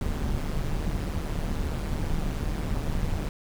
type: noise with amplitude modulation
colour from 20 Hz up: brown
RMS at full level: -25 dBFS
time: 0.01-3.29 s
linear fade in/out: 2 ms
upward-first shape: sine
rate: 151 Hz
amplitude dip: 70%
effects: none